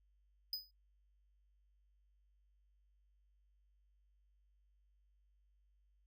square tone with exponential decay, 4994 Hz, D#8, 6 cents sharp, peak -35 dBFS, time 0.53-0.71 s, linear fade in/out 2 ms, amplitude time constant 39 ms, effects noise-tail reverb RT60 0.1 s tail -19 dB re dry + added 50 Hz sine -70 dBFS peak until 6.06 s

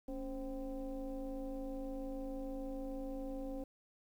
sine tone with frequency modulation, 276.6 Hz, C#4, 4 cents flat, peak -39 dBFS, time 0.08-3.64 s, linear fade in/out 5 ms, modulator 250 Hz, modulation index 1.2, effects 11-bit

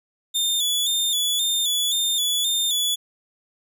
sawtooth tone with vibrato, 3520 Hz, A7, in tune, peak -17 dBFS, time 0.34-2.96 s, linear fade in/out 20 ms, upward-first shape square, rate 1.9 Hz, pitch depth 50 cents each way, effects none

